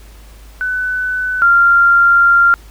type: tone pair in turn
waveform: sine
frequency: 1500 / 1388.9 Hz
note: F#6 / F6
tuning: +23 / -10 cents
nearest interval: minor second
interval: 133 cents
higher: first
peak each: -15 / -6 dBFS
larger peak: second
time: 0.61-1.42 / 1.42-2.54 s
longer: second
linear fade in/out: 0 ms
effects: added 52 Hz sine -36 dBFS peak until 2.7 s + pink hiss -45 dBFS RMS until 2.7 s